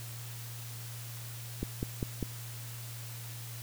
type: click train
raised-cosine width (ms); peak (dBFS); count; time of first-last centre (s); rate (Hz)
3; -19; 4; 1.63-2.228; 5.02
effects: added 117 Hz sine -42 dBFS peak until 3.62 s + white hiss -47 dBFS RMS until 3.62 s